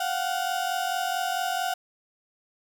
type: tone pair together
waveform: 35% pulse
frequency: 708 / 752.5 Hz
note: F5 / F#5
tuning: +23 / +29 cents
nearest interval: minor second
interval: 106 cents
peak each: -27 dBFS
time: 0-1.74 s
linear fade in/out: 5 ms
effects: none